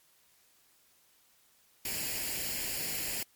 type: noise with comb filter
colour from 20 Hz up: white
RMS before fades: -35 dBFS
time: 1.85-3.23 s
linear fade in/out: 2 ms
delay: 0.41 ms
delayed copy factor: +0.65
effects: white hiss -66 dBFS RMS until 3.35 s + MP3 96 kbps